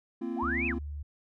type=chord; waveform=triangle; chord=Bb suspended second; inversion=none; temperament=equal with one note detuned; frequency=233.1 / 261.6 / 340.7 Hz; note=Bb3 / C4 / F4; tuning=0 / 0 / -43 cents; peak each=-34 dBFS; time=0.21-0.79 s; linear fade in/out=10 ms
type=linear two-way sweep; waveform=sine; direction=up then down; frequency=610 to 2654 to 834 Hz; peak=-29 dBFS; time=0.36-0.75 s; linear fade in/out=50 ms; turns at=0.67 s
type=tone; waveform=sine; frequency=73.1 Hz; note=D2; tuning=7 cents flat; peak=-35 dBFS; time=0.42-1.03 s; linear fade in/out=10 ms
effects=none